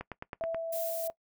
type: click train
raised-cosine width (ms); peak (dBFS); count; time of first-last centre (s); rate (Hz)
0.5; -23; 6; 0.01-0.546; 9.33
type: tone with tremolo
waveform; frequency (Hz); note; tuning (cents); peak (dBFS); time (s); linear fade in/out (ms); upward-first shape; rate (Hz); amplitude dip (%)
sine; 659.3; E5; 0; -30; 0.41-1.1; 0; sine; 3.1; 25
type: noise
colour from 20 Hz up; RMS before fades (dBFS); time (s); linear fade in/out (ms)
violet; -39; 0.72-1.08; 10
effects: noise-tail reverb RT60 0.1 s tail -20 dB re dry